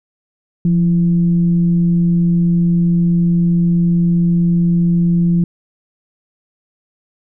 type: tone with frequency modulation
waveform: sine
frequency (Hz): 172.3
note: F3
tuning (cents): -23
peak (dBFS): -10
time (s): 0.65-5.44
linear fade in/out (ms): 2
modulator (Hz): 160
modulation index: 0.27
effects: none